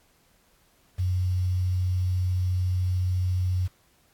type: tone with quantisation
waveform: sine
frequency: 91.4 Hz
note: F#2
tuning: 21 cents flat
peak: -22 dBFS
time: 0.98-3.68 s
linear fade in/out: 20 ms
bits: 8
effects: pink hiss -63 dBFS RMS until 4.13 s + AAC 64 kbps